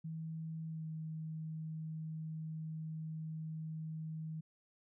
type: tone with pitch glide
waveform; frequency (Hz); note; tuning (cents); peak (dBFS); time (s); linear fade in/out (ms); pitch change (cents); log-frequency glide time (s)
sine; 160.7 to 158.3; E3 to D#3; -44 to +30; -40; 0.04-4.41; 10; -26; 0.69-0.86
effects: none